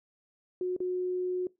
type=tone with dropouts; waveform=sine; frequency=364.1 Hz; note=F#4; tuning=28 cents flat; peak=-28 dBFS; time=0.61-1.47 s; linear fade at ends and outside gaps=2 ms; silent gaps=0.765-0.803 s; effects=noise-tail reverb RT60 0.2 s tail -21 dB re dry